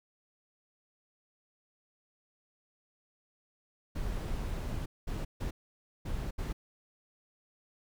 brown noise bursts at uneven times, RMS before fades -35 dBFS, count 5, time 3.95-4.86 / 5.07-5.25 / 5.4-5.51 / 6.05-6.31 / 6.38-6.53 s, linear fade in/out 10 ms, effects none

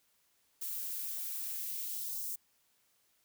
violet noise with high-pass filter sweep, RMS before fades -39 dBFS, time 0.61-2.36 s, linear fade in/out 10 ms, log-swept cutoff 260 to 6700 Hz, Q 1.2, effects white hiss -73 dBFS RMS until 3.24 s

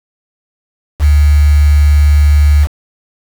sine tone with quantisation, 73.42 Hz, D2, in tune, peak -4 dBFS, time 0.99-2.68 s, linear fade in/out 50 ms, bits 4, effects none

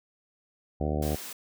harmonic tone, 75.3 Hz, D2, 44 cents sharp, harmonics 1 / 2 / 3 / 4 / 5 / 6 / 7 / 8 / 9 / 10, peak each -30 / -33 / -35 / -36 / -37 / -38 / -38 / -39 / -40 / -40 dBFS, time 0.8-1.16 s, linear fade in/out 10 ms
white high-pass noise, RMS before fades -40 dBFS, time 1.02-1.33 s, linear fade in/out 5 ms, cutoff 170 Hz, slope 24 dB/octave
effects none

